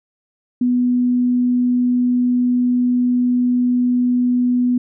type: tone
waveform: sine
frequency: 246.9 Hz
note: B3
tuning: in tune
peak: -13 dBFS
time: 0.61-4.78 s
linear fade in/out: 5 ms
effects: none